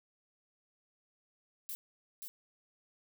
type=noise with echo; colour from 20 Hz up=violet; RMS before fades=-41 dBFS; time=1.69-1.75 s; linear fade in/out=0 ms; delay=530 ms; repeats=1; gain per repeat=-4 dB; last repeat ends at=2.28 s; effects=none